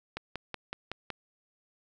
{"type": "click train", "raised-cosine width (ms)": 0.3, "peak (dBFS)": -19, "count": 6, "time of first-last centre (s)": [0.17, 1.103], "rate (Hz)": 5.36, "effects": []}